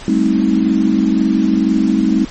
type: chord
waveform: sine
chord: A half-diminished seventh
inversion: third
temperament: just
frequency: 198 / 220 / 264 / 316.8 Hz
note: G3 / A3 / C4 / Eb4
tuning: +18 / 0 / +16 / +31 cents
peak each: -16 dBFS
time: 0.08-2.25 s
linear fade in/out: 2 ms
effects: pink hiss -33 dBFS RMS until 2.3 s + MP3 32 kbps